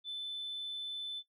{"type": "tone", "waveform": "sine", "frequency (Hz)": 3517, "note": "A7", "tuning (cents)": -1, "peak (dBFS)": -36, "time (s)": [0.04, 1.23], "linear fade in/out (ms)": 50, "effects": ["noise-tail reverb RT60 0.1 s tail -17 dB re dry", "tanh soft clip ceiling -34 dBFS"]}